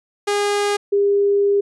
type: tone pair in turn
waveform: sawtooth / sine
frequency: 408.9 / 402.8 Hz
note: G#4 / G4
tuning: -27 / +47 cents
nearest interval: unison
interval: 26 cents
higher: first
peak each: -13 dBFS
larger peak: neither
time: 0.27-0.77 / 0.92-1.61 s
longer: second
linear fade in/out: 10 ms
effects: resampled to 24000 Hz